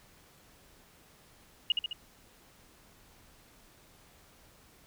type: tone with echo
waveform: sine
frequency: 2872 Hz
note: F7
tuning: 48 cents sharp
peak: -22 dBFS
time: 1.7-1.72 s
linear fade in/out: 2 ms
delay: 70 ms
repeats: 3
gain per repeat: -4 dB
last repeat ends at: 1.93 s
effects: pink hiss -60 dBFS RMS until 4.86 s